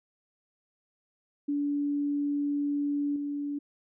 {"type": "tone with level steps", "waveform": "sine", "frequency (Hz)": 288, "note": "D4", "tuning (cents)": -34, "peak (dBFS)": [-26, -30], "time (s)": [1.48, 3.59], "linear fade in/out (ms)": 10, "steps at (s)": 3.16, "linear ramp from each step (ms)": 2, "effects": []}